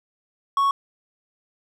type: tone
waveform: triangle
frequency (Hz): 1108.7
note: C#6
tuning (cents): 0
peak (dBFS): -15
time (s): 0.57-0.71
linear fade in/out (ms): 2
effects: none